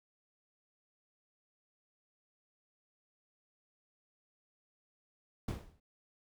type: noise with exponential decay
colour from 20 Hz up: brown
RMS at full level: -33 dBFS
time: 5.48-5.8 s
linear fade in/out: 5 ms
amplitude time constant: 68 ms
effects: none